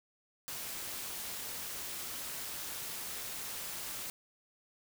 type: noise with amplitude modulation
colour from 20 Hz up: white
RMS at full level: -39 dBFS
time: 0.48-4.1 s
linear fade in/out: 0 ms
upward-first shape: sine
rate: 263 Hz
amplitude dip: 50%
effects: none